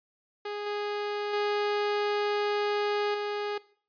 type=tone with level steps; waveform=sawtooth; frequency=413.5 Hz; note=G#4; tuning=8 cents flat; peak=-29 / -26 / -22 / -26 dBFS; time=0.45-3.58 s; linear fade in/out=5 ms; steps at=0.66 / 1.33 / 3.14 s; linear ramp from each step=5 ms; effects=noise-tail reverb RT60 0.5 s tail -20 dB re dry + resampled to 11025 Hz